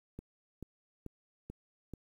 click train, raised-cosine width 3 ms, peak -30 dBFS, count 5, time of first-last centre 0.19-1.937 s, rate 2.29 Hz, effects 10-bit

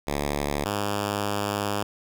5% pulse tone pair in turn, 72.3 / 102.25 Hz, D2 / G#2, -27 / -26 cents, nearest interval tritone, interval 601 cents, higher second, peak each -14 dBFS, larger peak neither, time 0.07-0.65 / 0.65-1.83 s, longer second, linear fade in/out 5 ms, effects none

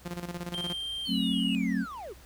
sawtooth tone with tremolo, 174.61 Hz, F3, in tune, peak -29 dBFS, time 0.05-0.74 s, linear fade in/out 10 ms, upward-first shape square, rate 17 Hz, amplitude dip 70%
triangle tone with pitch glide, 3167 to 2887 Hz, G7 to F#7, +17 to -43 cents, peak -31 dBFS, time 0.54-1.55 s, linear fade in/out 0 ms, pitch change -160 cents, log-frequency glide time 1.04-1.19 s
triangle linear sweep, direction down, 4435 to 316.6 Hz, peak -36 dBFS, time 1.05-2.14 s, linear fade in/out 20 ms
sine chord, F# diminished, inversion none, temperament just, 185 / 222 / 266.4 Hz, F#3 / A3 / C4, 0 / +16 / +31 cents, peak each -30 / -30 / -30 dBFS, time 1.07-1.86 s, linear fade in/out 50 ms
effects added 64 Hz sine -52 dBFS peak until 2.25 s + pink hiss -55 dBFS RMS until 2.25 s

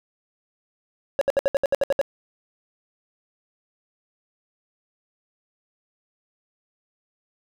triangle tone bursts, 554.4 Hz, C#5, in tune, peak -14 dBFS, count 10, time 1.19-2.014 s, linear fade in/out 0 ms, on 23 ms, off 66 ms, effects none

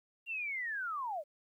sine linear sweep, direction down, 2794 to 550 Hz, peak -35 dBFS, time 0.26-1.24 s, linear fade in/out 50 ms, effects 12-bit

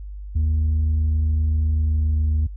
sine tone with pitch glide, 77.78 to 76.98 Hz, D#2 to D#2, 0 to -18 cents, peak -14 dBFS, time 0.35-2.47 s, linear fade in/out 10 ms, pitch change -18 cents, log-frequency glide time 1.67-2.33 s, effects tanh soft clip ceiling -16 dBFS + added 50 Hz sine -31 dBFS peak until 2.56 s

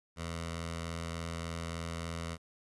10% pulse tone with notch filter, 83.4 Hz, E2, 21 cents sharp, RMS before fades -39 dBFS, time 0.16-2.38 s, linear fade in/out 50 ms, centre 330 Hz, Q 0.9, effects resampled to 24000 Hz + 11-bit

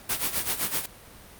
white noise with tremolo, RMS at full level -25 dBFS, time 0.09-0.86 s, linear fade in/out 5 ms, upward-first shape sine, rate 7.8 Hz, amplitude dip 75%, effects pink hiss -48 dBFS RMS until 1.39 s + Opus 48 kbps

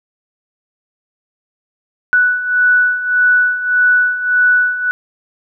sine beating tone pair, 1480 / 1481.7 Hz, F#6 / F#6, 0 / +2 cents, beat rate 1.7 Hz, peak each -16 / -11 dBFS, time 2.13-4.91 s, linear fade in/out 0 ms, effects none

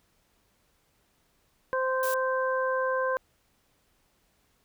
harmonic tone, 520 Hz, C5, 11 cents flat, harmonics 1 / 2 / 3, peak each -27 / -30 / -32 dBFS, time 1.73-3.17 s, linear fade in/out 0 ms
blue noise, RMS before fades -36 dBFS, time 2.03-2.14 s, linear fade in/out 0 ms
effects pink hiss -69 dBFS RMS until 4.64 s

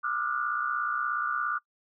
sine tone cluster, 1189 / 1321 / 1399 / 1456 Hz, D6 / E6 / F6 / F#6, +21 / +3 / +3 / -28 cents, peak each -30 / -37 / -34 / -32 dBFS, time 0.03-1.59 s, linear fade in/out 20 ms, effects noise-tail reverb RT60 0.1 s tail -25 dB re dry

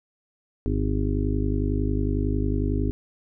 harmonic tone, 51 Hz, G#1, 31 cents flat, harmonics 1 / 2 / 3 / 5 / 6 / 7 / 8, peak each -25 / -27 / -35 / -29 / -31 / -36 / -33 dBFS, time 0.66-2.91 s, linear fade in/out 0 ms, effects none

